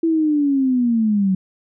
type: linear sweep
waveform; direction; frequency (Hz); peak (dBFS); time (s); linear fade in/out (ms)
sine; down; 332.6 to 185; -14; 0.03-1.35; 5
effects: none